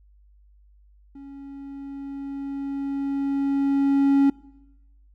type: tone with level ramp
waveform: triangle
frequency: 277.2 Hz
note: C#4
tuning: in tune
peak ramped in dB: -37 to -12 dBFS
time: 1.15-4.3 s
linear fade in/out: 5 ms
effects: noise-tail reverb RT60 1.0 s tail -23 dB re dry + added 50 Hz sine -52 dBFS peak until 5.14 s